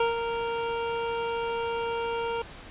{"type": "tone with ADSR envelope", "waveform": "25% pulse", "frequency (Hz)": 464.4, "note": "A#4", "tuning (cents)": -7, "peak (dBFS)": -17, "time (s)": [0, 2.42], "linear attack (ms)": 4, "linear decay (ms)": 140, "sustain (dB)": -7, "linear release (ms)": 3, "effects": ["pink hiss -45 dBFS RMS until 2.7 s", "resampled to 8000 Hz"]}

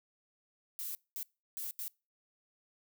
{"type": "noise bursts at uneven times", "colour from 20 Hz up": "violet", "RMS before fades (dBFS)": -40, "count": 4, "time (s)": [[0.79, 0.95], [1.16, 1.23], [1.57, 1.71], [1.79, 1.88]], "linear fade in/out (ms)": 0, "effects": ["noise-tail reverb RT60 0.3 s tail -25 dB re dry"]}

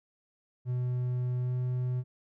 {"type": "tone with pitch glide", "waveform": "triangle", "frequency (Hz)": [124.6, 125.61], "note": ["B2", "B2"], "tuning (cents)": [16, 30], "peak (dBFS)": -26, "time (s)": [0.65, 2.04], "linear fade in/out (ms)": 50, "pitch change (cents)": 14, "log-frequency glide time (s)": [1.39, 1.54], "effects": []}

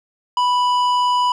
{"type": "tone with tanh clipping", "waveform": "triangle", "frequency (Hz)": 987.8, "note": "B5", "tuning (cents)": 0, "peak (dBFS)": -16, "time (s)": [0.37, 1.32], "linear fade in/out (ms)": 2, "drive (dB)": 15, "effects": []}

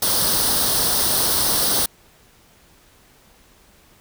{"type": "noise with comb filter", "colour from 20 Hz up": "white", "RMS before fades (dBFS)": -19, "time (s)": [0.02, 1.86], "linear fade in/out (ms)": 5, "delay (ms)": 0.21, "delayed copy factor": 0.7, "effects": ["pink hiss -53 dBFS RMS until 4 s"]}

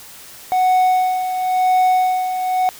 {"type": "tone with tremolo", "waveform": "triangle", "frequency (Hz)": 740, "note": "F#5", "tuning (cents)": 0, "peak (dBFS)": -9, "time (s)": [0.52, 2.69], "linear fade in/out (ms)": 0, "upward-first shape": "sine", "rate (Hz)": 0.96, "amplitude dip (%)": 60, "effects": ["white hiss -39 dBFS RMS until 2.79 s"]}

